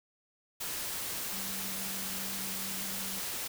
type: tone in noise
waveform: sine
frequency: 192.5 Hz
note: G3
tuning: 31 cents flat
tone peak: -45 dBFS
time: 1.32-3.2 s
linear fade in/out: 10 ms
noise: white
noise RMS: -37 dBFS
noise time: 0.6-3.48 s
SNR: -11 dB
effects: none